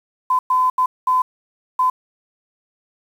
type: tone bursts at uneven times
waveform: sine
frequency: 1017 Hz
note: C6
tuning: 50 cents flat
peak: -13 dBFS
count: 5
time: 0.3-0.39 / 0.5-0.7 / 0.78-0.86 / 1.07-1.22 / 1.79-1.9 s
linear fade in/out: 5 ms
effects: 7-bit